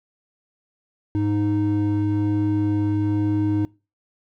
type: tone pair together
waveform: triangle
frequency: 102.97 / 310 Hz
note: G#2 / D#4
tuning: -14 / -6 cents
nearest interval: octave + perfect fifth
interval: 1908 cents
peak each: -20 / -18 dBFS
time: 1.15-3.65 s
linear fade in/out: 0 ms
effects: noise-tail reverb RT60 0.3 s tail -24 dB re dry + tanh soft clip ceiling -11 dBFS